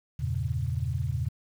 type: chord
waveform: sine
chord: E diminished seventh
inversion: none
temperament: equal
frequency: 82.41 / 98 / 116.54 / 138.59 Hz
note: E2 / G2 / Bb2 / Db3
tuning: 0 / 0 / 0 / 0 cents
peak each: -32 / -35 / -31 / -32 dBFS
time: 0.19-1.29 s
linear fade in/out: 10 ms
effects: 9-bit